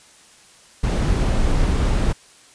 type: noise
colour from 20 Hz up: brown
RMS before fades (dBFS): -18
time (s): 0.83-2.13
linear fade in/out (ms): 10
effects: white hiss -49 dBFS RMS until 2.54 s + resampled to 22050 Hz